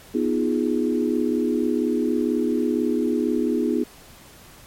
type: chord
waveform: sine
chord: F half-diminished seventh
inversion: second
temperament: equal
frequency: 246.9 / 311.1 / 349.2 / 415.3 Hz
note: Cb4 / Eb4 / F4 / Ab4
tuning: 0 / 0 / 0 / 0 cents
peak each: -23 / -24 / -26 / -26 dBFS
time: 0.14-3.84 s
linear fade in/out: 10 ms
effects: pink hiss -47 dBFS RMS until 4.66 s + MP3 64 kbps

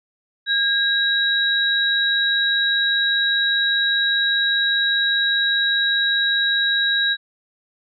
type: tone pair together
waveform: sine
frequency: 1625 / 3865 Hz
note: G#6 / B7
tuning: -38 / -38 cents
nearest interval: octave + minor third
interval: 1500 cents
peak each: -19 dBFS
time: 0.46-7.17 s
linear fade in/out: 50 ms
effects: none

